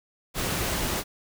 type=noise; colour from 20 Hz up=pink; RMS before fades=-28 dBFS; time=0.34-1.04 s; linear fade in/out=50 ms; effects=none